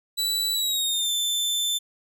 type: tone with pitch glide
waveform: sawtooth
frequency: 3951 to 3540 Hz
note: B7 to A7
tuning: 0 to +10 cents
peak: -20 dBFS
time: 0.17-1.79 s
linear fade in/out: 20 ms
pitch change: -190 cents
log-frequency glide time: 0.53-1.12 s
effects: none